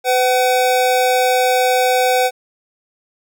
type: tone pair together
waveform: square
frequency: 504.6 / 756 Hz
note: B4 / F#5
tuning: +37 / +37 cents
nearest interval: perfect fifth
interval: 700 cents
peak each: -16 dBFS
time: 0.04-2.31 s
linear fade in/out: 50 ms
effects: none